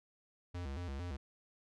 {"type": "tone with vibrato", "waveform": "square", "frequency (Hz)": 77.78, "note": "D#2", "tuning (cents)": 0, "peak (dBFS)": -40, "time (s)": [0.54, 1.17], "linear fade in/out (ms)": 10, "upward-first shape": "square", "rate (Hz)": 4.4, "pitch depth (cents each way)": 220, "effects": ["low-pass 6000 Hz 12 dB/octave"]}